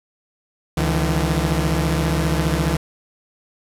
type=tone cluster; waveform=sawtooth; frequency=69.8 / 153.5 / 168.2 Hz; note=C#2 / D#3 / E3; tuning=+13 / -23 / +35 cents; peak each=-18 dBFS; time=0.77-2.77 s; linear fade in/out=5 ms; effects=resampled to 32000 Hz + 7-bit